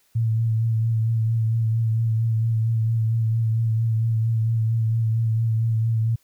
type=tone with vibrato; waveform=sine; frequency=112.8 Hz; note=A2; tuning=44 cents sharp; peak=-18 dBFS; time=0.15-6.16 s; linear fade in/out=10 ms; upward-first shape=sine; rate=4.4 Hz; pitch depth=30 cents each way; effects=white hiss -63 dBFS RMS until 6.23 s